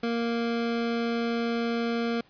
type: tone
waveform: 25% pulse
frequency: 233.1 Hz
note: A#3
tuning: in tune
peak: -22 dBFS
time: 0.03-2.21 s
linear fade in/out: 5 ms
effects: pink hiss -60 dBFS RMS until 2.29 s + resampled to 11025 Hz